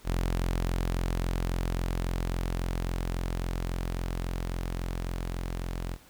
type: tone with level ramp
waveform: sawtooth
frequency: 43.65 Hz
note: F1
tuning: in tune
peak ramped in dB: -22 to -28 dBFS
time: 0.04-5.98 s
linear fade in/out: 50 ms
effects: pink hiss -56 dBFS RMS until 6.09 s